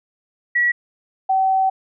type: tone pair in turn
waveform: sine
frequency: 1930 / 764.5 Hz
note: B6 / G5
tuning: -40 / -44 cents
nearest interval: octave + major third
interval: 1604 cents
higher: first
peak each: -14 dBFS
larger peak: neither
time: 0.55-0.72 / 1.29-1.7 s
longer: second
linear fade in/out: 10 ms
effects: none